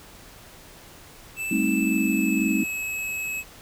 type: tone with pitch glide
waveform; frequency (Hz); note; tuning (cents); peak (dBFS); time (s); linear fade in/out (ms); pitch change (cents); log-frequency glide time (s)
square; 2637 to 2575; E7 to E7; 0 to -41; -28; 1.36-3.44; 50; -41; 1.71-2.72
type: chord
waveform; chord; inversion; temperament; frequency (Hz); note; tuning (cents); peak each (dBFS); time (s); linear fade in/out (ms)
sine; A half-diminished seventh; third; just; 198 / 220 / 264 / 316.8; G3 / A3 / C4 / Eb4; +18 / 0 / +16 / +31; -26; 1.51-2.64; 5
effects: pink hiss -47 dBFS RMS until 3.61 s